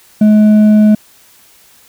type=tone with hard clipping; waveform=sine; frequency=212.5 Hz; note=G#3; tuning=40 cents sharp; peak=-5 dBFS; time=0.21-0.95 s; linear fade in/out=5 ms; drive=4 dB; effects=white hiss -45 dBFS RMS until 1.88 s